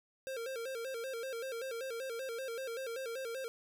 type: tone with vibrato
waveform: square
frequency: 493.9 Hz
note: B4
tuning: in tune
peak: -39 dBFS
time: 0.27-3.48 s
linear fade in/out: 0 ms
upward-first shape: square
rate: 5.2 Hz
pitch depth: 120 cents each way
effects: none